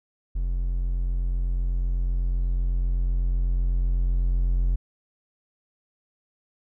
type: tone with level ramp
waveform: triangle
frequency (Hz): 44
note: F1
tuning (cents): +14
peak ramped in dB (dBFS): -21 to -17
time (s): 0.35-4.76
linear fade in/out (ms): 10
effects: none